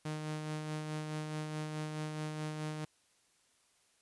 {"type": "tone with tremolo", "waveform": "sawtooth", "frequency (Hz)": 153.8, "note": "D#3", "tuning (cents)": -20, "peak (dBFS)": -32, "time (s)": [0.05, 2.85], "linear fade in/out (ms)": 5, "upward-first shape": "sine", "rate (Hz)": 4.7, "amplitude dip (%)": 35, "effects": ["white hiss -71 dBFS RMS until 4.01 s", "resampled to 24000 Hz"]}